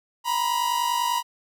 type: tone pair together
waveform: 45% pulse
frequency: 949 / 999.1 Hz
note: A#5 / B5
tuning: +31 / +20 cents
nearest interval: minor second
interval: 89 cents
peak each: -24 / -26 dBFS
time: 0.24-1.23 s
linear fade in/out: 50 ms
effects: none